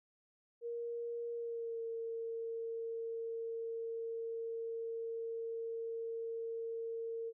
sine tone with pitch glide, 470 to 457.1 Hz, A#4 to A#4, +14 to -34 cents, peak -38 dBFS, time 0.61-7.33 s, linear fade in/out 50 ms, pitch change -48 cents, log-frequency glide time 1.33-1.82 s, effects none

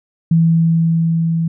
sine tone with level ramp, 164.81 Hz, E3, in tune, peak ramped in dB -8 to -14 dBFS, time 0.31-1.48 s, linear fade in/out 5 ms, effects none

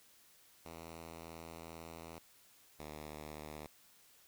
5% pulse tone pair in turn, 82.41 / 76.03 Hz, E2 / D#2, 0 / -39 cents, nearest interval minor second, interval 139 cents, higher first, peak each -37 / -35 dBFS, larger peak second, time 0.65-2.19 / 2.79-3.67 s, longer first, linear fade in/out 5 ms, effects white hiss -65 dBFS RMS until 4.27 s

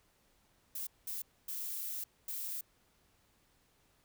violet noise bursts at uneven times, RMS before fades -40 dBFS, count 4, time 0.75-0.87 / 1.07-1.22 / 1.48-2.04 / 2.28-2.61 s, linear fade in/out 5 ms, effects pink hiss -71 dBFS RMS until 4.04 s

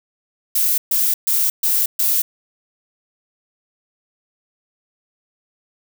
violet noise bursts, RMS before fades -17 dBFS, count 5, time 0.55-2.22 s, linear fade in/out 5 ms, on 230 ms, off 130 ms, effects none

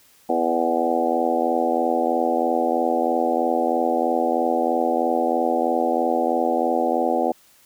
harmonic tone with a mistuned harmonic, 83.1 Hz, E2, 15 cents sharp, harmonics 3 / 4 / 5 / 6 / 7 / 8 / 9 / 10, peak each -27 / -26 / -30 / -25 / -26 / -30 / -23 / -31 dBFS, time 0.29-7.32 s, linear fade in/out 5 ms, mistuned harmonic 8, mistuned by +16 cents, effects white hiss -55 dBFS RMS until 7.65 s

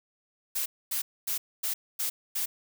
blue noise bursts, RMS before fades -30 dBFS, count 6, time 0.55-2.46 s, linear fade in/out 10 ms, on 110 ms, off 250 ms, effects none

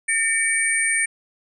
sine tone cluster, 1808 / 2270 / 8850 Hz, A6 / C#7 / C#9, +47 / +41 / -4 cents, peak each -22 dBFS, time 0.08-1.06 s, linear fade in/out 10 ms, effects tanh soft clip ceiling -8 dBFS

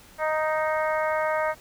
harmonic tone, 311.1 Hz, D#4, in tune, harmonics 2 / 3 / 4 / 5 / 6 / 7, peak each -25 / -29 / -31 / -33 / -35 / -36 dBFS, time 0.18-1.55 s, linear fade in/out 50 ms, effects pink hiss -51 dBFS RMS until 1.6 s

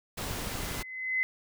pink noise, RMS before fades -36 dBFS, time 0.17-0.83 s, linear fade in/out 10 ms
click train, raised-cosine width 5 ms, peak -27 dBFS, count 8, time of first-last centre 0.23-0.795 s, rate 12.4 Hz
sine tone with exponential growth, 2039 Hz, C7, 45 cents flat, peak -23 dBFS, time 0.4-1.23 s, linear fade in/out 0 ms, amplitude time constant 180 ms
effects none

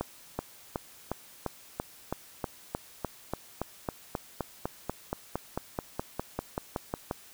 accelerating click train, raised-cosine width 1 ms, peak -16 dBFS, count 28, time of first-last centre 0.01-7.111 s, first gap 380 ms, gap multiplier 0.97, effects white hiss -53 dBFS RMS until 7.33 s

